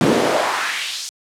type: noise with high-pass filter sweep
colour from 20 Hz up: brown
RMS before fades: -19 dBFS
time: 0.01-1.09 s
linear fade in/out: 0 ms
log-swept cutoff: 210 to 5900 Hz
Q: 1.8
effects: high-pass 100 Hz 12 dB/octave + low-pass 10000 Hz 12 dB/octave